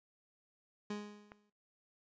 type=tone with exponential decay; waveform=30% pulse; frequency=207.7 Hz; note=G#3; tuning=in tune; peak=-34 dBFS; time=0.9-1.5 s; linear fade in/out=5 ms; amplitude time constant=130 ms
type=click; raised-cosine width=0.5 ms; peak=-35 dBFS; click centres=1.319 s
effects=noise-tail reverb RT60 0.5 s tail -25 dB re dry + resampled to 16000 Hz